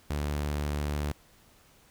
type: tone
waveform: sawtooth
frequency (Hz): 73.5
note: D2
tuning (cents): +2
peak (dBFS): -25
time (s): 0.1-1.12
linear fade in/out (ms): 5
effects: pink hiss -60 dBFS RMS until 1.9 s